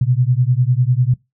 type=beating tone pair; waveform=sine; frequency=120.7 / 130.7 Hz; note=B2 / C3; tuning=-39 / -1 cents; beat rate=10 Hz; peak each=-15 dBFS; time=0.01-1.14 s; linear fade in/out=5 ms; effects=noise-tail reverb RT60 0.2 s tail -21 dB re dry